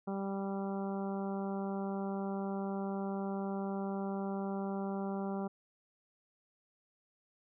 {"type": "harmonic tone", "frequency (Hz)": 196, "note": "G3", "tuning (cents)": 0, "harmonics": [1, 2, 3, 4, 5, 6, 7], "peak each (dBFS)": [-36, -41, -45, -44, -50, -52, -53], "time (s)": [0.07, 5.48], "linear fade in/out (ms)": 10, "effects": []}